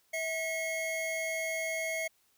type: tone pair together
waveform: square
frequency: 648 / 2170 Hz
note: E5 / C#7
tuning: -30 / -37 cents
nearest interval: octave + major sixth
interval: 2093 cents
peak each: -36 / -35 dBFS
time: 0.13-2.08 s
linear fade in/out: 10 ms
effects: white hiss -70 dBFS RMS until 2.37 s